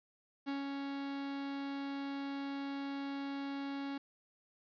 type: tone with ADSR envelope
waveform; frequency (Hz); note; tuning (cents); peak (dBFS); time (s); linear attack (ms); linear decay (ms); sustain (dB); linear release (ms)
45% pulse; 277.8; C#4; +4; -35; 0.46-3.98; 27; 150; -3; 6
effects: resampled to 11025 Hz + 11-bit